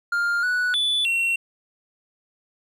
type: tone with pitch steps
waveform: triangle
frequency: 1403 / 1477 / 3470 / 2727 Hz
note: F6 / F#6 / A7 / F7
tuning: +8 / -3 / -25 / -42 cents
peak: -18 dBFS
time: 0.12-1.36 s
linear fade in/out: 5 ms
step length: 310 ms
effects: none